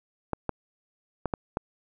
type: clicks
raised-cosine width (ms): 1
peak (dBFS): -13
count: 5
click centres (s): 0.333 / 0.493 / 1.257 / 1.338 / 1.571
effects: none